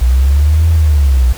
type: linear two-way sweep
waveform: sine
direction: up then down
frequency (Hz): 59.6 to 82.41 to 59.6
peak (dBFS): -6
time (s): 0.01-1.33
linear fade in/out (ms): 10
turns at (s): 0.7
effects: pink hiss -31 dBFS RMS until 1.37 s